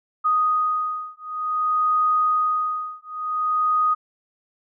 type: beating tone pair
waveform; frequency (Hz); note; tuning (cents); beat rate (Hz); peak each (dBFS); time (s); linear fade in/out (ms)
sine; 1244.5 / 1245.04; D#6 / D#6; 0 / +1; 0.54; -22; 0.24-3.95; 20
effects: none